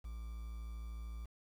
triangle tone with quantisation, 56.6 Hz, A1, 50 cents sharp, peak -40 dBFS, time 0.04-1.26 s, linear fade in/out 10 ms, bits 10, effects none

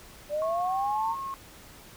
sine linear sweep, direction up, 578 to 932 Hz, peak -26 dBFS, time 0.29-1.16 s, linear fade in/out 50 ms
sine tone with pitch glide, 1095 to 1083.7 Hz, C#6 to C#6, -22 to -40 cents, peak -32 dBFS, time 0.42-1.34 s, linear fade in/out 0 ms, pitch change -18 cents, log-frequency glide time 0.68-0.91 s
effects pink hiss -50 dBFS RMS until 1.96 s

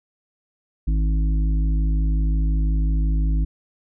harmonic tone, 52.8 Hz, G#1, 29 cents sharp, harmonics 1 / 3 / 5 / 6, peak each -17 / -28 / -34 / -38 dBFS, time 0.87-3.45 s, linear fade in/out 10 ms, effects none

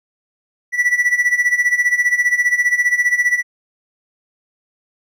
triangle tone with tremolo, 1958 Hz, B6, 15 cents flat, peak -8 dBFS, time 0.72-3.43 s, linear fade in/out 50 ms, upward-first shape sine, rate 15 Hz, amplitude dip 80%, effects none

